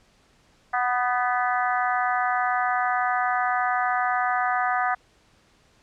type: harmonic tone with a mistuned harmonic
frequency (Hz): 246.9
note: B3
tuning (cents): 0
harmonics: 3 / 4 / 5 / 6 / 7 / 8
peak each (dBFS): -24 / -32 / -27 / -30 / -31 / -34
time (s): 0.73-4.95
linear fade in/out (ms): 10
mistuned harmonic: 6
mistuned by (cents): +30
effects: pink hiss -60 dBFS RMS until 5.82 s + low-pass 7000 Hz 12 dB/octave